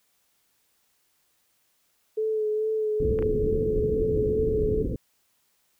sine tone with vibrato, 432 Hz, A4, 32 cents flat, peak -23 dBFS, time 2.17-4.83 s, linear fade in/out 10 ms, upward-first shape sine, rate 2.3 Hz, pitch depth 24 cents each way
pink low-pass noise, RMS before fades -28 dBFS, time 3-4.96 s, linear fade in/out 2 ms, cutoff 520 Hz, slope 96 dB/octave
clicks, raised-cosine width 0.5 ms, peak -24 dBFS, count 2, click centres 3.189 / 3.225 s
effects white hiss -69 dBFS RMS until 5.79 s

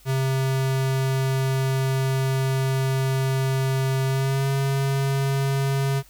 square tone with pitch glide, 133.1 to 136.84 Hz, C3 to C#3, +30 to -22 cents, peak -21 dBFS, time 0.05-6.03 s, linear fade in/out 50 ms, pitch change +48 cents, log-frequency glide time 4.06-4.49 s, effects added 50 Hz sine -53 dBFS peak until 6.09 s + white hiss -54 dBFS RMS until 6.09 s

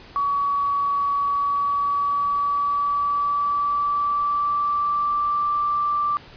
sine tone with pitch glide, 1132 to 1174 Hz, C#6 to D6, +36 to -1 cents, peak -19 dBFS, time 0.16-6.17 s, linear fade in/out 0 ms, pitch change +63 cents, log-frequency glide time 1.1-5.46 s, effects pink hiss -45 dBFS RMS until 6.36 s + resampled to 11025 Hz

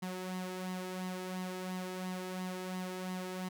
sawtooth tone with flanger, 184.2 Hz, F#3, 7 cents flat, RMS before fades -40 dBFS, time 0.02-3.49 s, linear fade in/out 10 ms, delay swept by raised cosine 0.99 to 2.39 ms, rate 2.9 Hz, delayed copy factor +0.55, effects none

